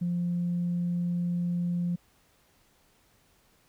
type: tone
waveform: sine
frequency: 174.61 Hz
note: F3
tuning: in tune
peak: -25 dBFS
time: 0.01-1.96 s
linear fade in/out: 10 ms
effects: tanh soft clip ceiling -22 dBFS + pink hiss -65 dBFS RMS until 3.68 s